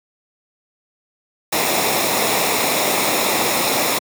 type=noise with comb filter; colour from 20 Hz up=pink; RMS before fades=-18 dBFS; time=1.52-3.99 s; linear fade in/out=10 ms; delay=0.65 ms; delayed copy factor=-0.55; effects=high-pass 200 Hz 12 dB/octave